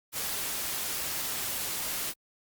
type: noise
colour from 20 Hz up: white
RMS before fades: -33 dBFS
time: 0.12-2.14 s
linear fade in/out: 50 ms
effects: Opus 48 kbps